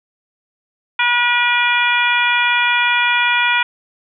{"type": "harmonic tone", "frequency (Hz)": 482.7, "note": "B4", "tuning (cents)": -40, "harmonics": [2, 3, 4, 5, 6, 7], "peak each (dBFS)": [-19, -18, -21, -17, -26, -23], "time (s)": [0.99, 3.63], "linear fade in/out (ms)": 5, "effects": []}